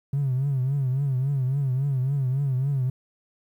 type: tone with vibrato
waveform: triangle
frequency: 134.5 Hz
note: C3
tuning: 48 cents sharp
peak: -18 dBFS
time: 0.13-2.9 s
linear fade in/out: 5 ms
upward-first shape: triangle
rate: 3.6 Hz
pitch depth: 130 cents each way
effects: tanh soft clip ceiling -18 dBFS + 10-bit